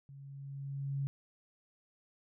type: tone with level ramp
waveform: sine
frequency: 138.59 Hz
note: C#3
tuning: in tune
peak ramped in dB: -49 to -31 dBFS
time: 0.09-1.07 s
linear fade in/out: 0 ms
effects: none